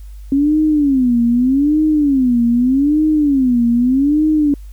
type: tone with vibrato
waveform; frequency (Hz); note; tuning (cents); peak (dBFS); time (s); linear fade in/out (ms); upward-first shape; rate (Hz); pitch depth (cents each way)
sine; 270; C#4; -45; -10; 0.32-4.54; 2; sine; 0.82; 240
effects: added 50 Hz sine -30 dBFS peak until 4.72 s + white hiss -54 dBFS RMS until 4.72 s